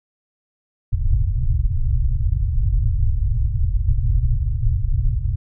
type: low-pass noise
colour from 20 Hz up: pink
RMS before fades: -18 dBFS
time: 0.92-5.36 s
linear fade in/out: 10 ms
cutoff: 130 Hz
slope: 96 dB/octave
effects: none